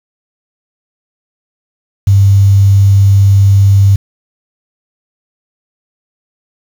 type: tone with quantisation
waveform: sine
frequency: 98.8 Hz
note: G2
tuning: 14 cents sharp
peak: -3 dBFS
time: 2.07-3.96 s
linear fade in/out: 5 ms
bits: 5
effects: none